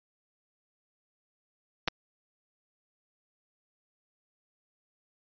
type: clicks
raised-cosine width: 0.2 ms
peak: -10 dBFS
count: 2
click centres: 1.877 / 1.883 s
effects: resampled to 11025 Hz